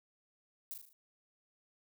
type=noise with echo; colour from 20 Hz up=violet; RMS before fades=-42 dBFS; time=0.71-0.74 s; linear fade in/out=0 ms; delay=38 ms; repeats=5; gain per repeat=-5 dB; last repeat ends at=0.93 s; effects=none